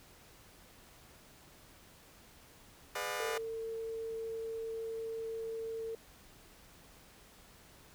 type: chord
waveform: 15% pulse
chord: G# diminished seventh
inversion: none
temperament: just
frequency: 415.3 / 498.4 / 598 / 717.6 Hz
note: G#4 / B4 / D5 / F5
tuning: 0 / +16 / +31 / +47 cents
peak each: -37 / -35 / -34 / -36 dBFS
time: 2.95-3.38 s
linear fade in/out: 5 ms
type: tone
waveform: sine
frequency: 450.9 Hz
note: A4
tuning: 42 cents sharp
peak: -37 dBFS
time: 3.2-5.95 s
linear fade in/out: 2 ms
effects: pink hiss -59 dBFS RMS until 7.94 s